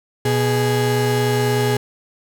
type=tone pair together; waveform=35% pulse; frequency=122.97 / 415.3 Hz; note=B2 / G#4; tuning=-7 / 0 cents; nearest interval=octave + major sixth; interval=2107 cents; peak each=-17 dBFS; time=0.25-1.77 s; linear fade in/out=5 ms; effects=none